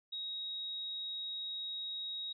sine tone, 3789 Hz, A#7, 27 cents sharp, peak -38 dBFS, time 0.12-2.33 s, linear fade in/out 10 ms, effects none

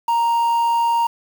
triangle tone with quantisation, 932.3 Hz, A#5, in tune, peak -13 dBFS, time 0.08-1.07 s, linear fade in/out 5 ms, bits 6, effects none

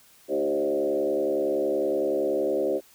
sine tone with frequency modulation, 458.9 Hz, A#4, 27 cents flat, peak -22 dBFS, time 0.28-2.81 s, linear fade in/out 50 ms, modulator 70.7 Hz, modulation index 2.1, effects white hiss -56 dBFS RMS until 2.94 s

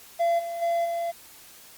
triangle tone with level steps, 681 Hz, F5, 44 cents flat, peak -18 / -28 / -20 / -24 dBFS, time 0.19-1.12 s, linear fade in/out 20 ms, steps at 0.38 / 0.61 / 0.84 s, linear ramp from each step 20 ms, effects white hiss -49 dBFS RMS until 1.77 s + Opus 48 kbps

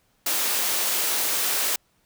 white high-pass noise, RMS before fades -24 dBFS, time 0.26-1.76 s, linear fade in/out 5 ms, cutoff 300 Hz, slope 12 dB/octave, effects pink hiss -66 dBFS RMS until 2.05 s

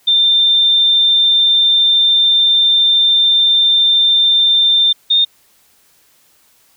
sine tone pair in turn, 3587 / 3648 Hz, A7 / A#7, +33 / -38 cents, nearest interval unison, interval 29 cents, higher second, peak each -8 dBFS, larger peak neither, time 0.07-4.93 / 5.1-5.25 s, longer first, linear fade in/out 10 ms, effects white hiss -53 dBFS RMS until 6.76 s

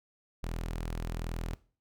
sawtooth tone, 41.2 Hz, E1, in tune, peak -30 dBFS, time 0.43-1.54 s, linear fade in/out 0 ms, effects noise-tail reverb RT60 0.4 s tail -19 dB re dry

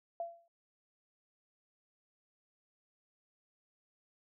sine tone with exponential decay, 680 Hz, F5, 46 cents flat, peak -33 dBFS, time 0.2-0.48 s, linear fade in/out 2 ms, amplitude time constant 60 ms, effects none

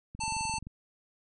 click train, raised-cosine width 5 ms, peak -31 dBFS, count 13, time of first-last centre 0.15-0.669 s, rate 23.1 Hz
harmonic tone, 888 Hz, A5, 16 cents sharp, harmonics 1 / 3 / 5 / 7 / 9 / 10, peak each -33 / -38 / -40 / -41 / -43 / -43 dBFS, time 0.2-0.59 s, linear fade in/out 10 ms
effects none

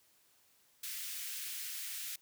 white high-pass noise, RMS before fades -42 dBFS, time 0.83-2.16 s, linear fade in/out 5 ms, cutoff 1700 Hz, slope 24 dB/octave, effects white hiss -69 dBFS RMS until 2.21 s + high-pass 60 Hz 12 dB/octave

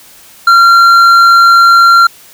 sine tone with hard clipping, 1376 Hz, F6, 26 cents flat, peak -3 dBFS, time 0.47-2.07 s, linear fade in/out 5 ms, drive 6 dB, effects white hiss -38 dBFS RMS until 2.33 s

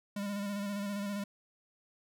square tone with vibrato, 202.1 Hz, G#3, 47 cents flat, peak -35 dBFS, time 0.16-1.24 s, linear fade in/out 5 ms, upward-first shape square, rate 15 Hz, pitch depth 28 cents each way, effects none

